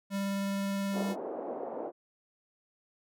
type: tone with vibrato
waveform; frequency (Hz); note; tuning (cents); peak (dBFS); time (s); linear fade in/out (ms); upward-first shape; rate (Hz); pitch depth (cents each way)
square; 197.5; G3; +13; -31; 0.1-1.16; 50; triangle; 19; 10
type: band-pass noise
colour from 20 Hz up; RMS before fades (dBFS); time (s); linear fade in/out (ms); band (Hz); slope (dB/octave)
white; -38; 0.92-1.92; 50; 290 to 670; 24
effects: none